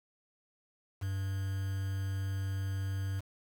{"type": "tone with quantisation", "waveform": "triangle", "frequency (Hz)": 96.9, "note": "G2", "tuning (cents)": -20, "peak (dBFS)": -30, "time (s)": [1.01, 3.21], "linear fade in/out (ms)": 20, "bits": 8, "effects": []}